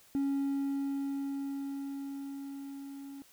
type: tone with level ramp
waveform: triangle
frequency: 277 Hz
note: C#4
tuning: 1 cent flat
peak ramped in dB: -25 to -41 dBFS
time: 0.15-3.22 s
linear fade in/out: 0 ms
effects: tanh soft clip ceiling -22 dBFS + white hiss -61 dBFS RMS until 3.32 s